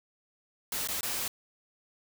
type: noise with dropouts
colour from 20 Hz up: white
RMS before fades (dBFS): -33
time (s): 0.72-1.28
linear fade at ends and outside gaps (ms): 2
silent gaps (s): 0.874-0.886 / 1.009-1.03
effects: none